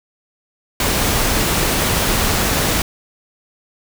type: noise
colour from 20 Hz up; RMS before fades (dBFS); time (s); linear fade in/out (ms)
pink; -17; 0.8-2.82; 2
effects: none